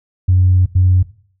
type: tone bursts at uneven times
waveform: sine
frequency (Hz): 91.7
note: F#2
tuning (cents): -15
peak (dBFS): -7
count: 2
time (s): 0.28-0.66 / 0.75-1.03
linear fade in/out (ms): 10
effects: noise-tail reverb RT60 0.5 s tail -17 dB re dry + tanh soft clip ceiling -3 dBFS